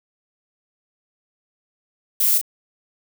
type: noise with echo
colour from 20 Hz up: violet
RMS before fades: -18 dBFS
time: 2.2-2.38 s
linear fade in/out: 5 ms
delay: 34 ms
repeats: 1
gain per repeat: -5 dB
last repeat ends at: 2.414 s
effects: none